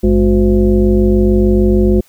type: tone with frequency modulation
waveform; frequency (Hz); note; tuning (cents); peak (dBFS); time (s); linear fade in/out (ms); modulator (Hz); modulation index
sine; 207.7; G#3; 0; -7; 0.03-2.01; 10; 154; 1.4
effects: white hiss -50 dBFS RMS until 2.08 s